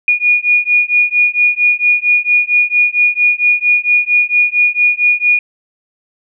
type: beating tone pair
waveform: sine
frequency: 2444 / 2448.4 Hz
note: D#7 / D#7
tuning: -32 / -28 cents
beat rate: 4.4 Hz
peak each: -12 dBFS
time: 0.08-5.39 s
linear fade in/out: 2 ms
effects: none